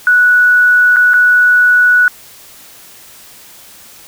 sine tone with dropouts, 1473 Hz, F#6, 8 cents flat, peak -5 dBFS, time 0.07-2.08 s, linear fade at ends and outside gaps 1 ms, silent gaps 0.961-0.967 / 1.135-1.14 s, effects white hiss -38 dBFS RMS until 4.07 s

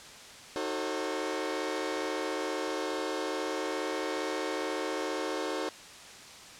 sawtooth chord, D# diminished seventh, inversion none, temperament just, 311.1 / 373.4 / 448 / 537.6 Hz, D#4 / F#4 / A4 / C5, 0 / +16 / +31 / +47 cents, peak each -33 dBFS, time 0.56-5.69 s, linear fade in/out 0 ms, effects white hiss -48 dBFS RMS until 6.59 s + low-pass 7000 Hz 12 dB/octave

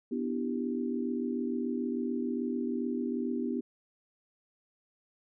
sine chord, E minor seventh, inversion second, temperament equal, 246.9 / 293.7 / 329.6 / 392 Hz, B3 / D4 / E4 / G4, 0 / 0 / 0 / 0 cents, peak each -32 / -38 / -38 / -37 dBFS, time 0.11-3.61 s, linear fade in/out 10 ms, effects none

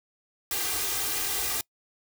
white noise with comb filter, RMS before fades -29 dBFS, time 0.51-1.61 s, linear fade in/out 2 ms, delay 2.5 ms, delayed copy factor +1, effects noise-tail reverb RT60 0.1 s tail -24 dB re dry

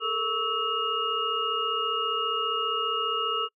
sine tone cluster, 423 / 457.9 / 1130 / 1302 / 2848 Hz, G#4 / A#4 / C#6 / E6 / F7, +32 / -31 / +33 / -22 / +33 cents, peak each -37 / -34 / -35 / -28 / -30 dBFS, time 0-3.49 s, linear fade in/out 50 ms, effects noise-tail reverb RT60 0.1 s tail -24 dB re dry

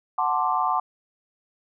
sine chord, D dominant seventh, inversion first, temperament equal, 740 / 880 / 1046.5 / 1174.7 Hz, F#5 / A5 / C6 / D6, 0 / 0 / 0 / 0 cents, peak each -26 dBFS, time 0.18-0.8 s, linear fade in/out 5 ms, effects none

